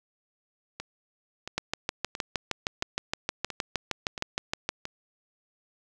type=two click trains; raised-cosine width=0.2 ms; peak=-18 / -10 dBFS; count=7 / 21; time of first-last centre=0.8-4.854 / 1.58-4.69 s; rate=1.48 / 6.43 Hz; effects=none